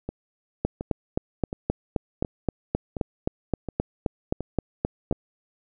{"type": "two click trains", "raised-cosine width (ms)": 2, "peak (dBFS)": [-9, -17], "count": [18, 8], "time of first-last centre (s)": [[0.65, 5.112], [0.09, 5.126]], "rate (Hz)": [3.81, 1.39], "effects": []}